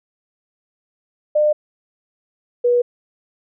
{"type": "tone pair in turn", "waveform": "sine", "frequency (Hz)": [602, 485.4], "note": ["D5", "B4"], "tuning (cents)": [43, -30], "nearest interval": "major third", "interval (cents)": 373, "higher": "first", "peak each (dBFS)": -12, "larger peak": "neither", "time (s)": [[1.35, 1.53], [2.64, 2.82]], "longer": "neither", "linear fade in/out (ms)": 10, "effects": []}